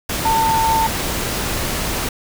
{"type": "tone in noise", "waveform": "sine", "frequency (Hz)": 897, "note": "A5", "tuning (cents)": 33, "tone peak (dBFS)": -14, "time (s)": [0.25, 0.87], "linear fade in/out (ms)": 5, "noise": "pink", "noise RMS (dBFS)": -22, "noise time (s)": [0.09, 2.09], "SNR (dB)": 5, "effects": []}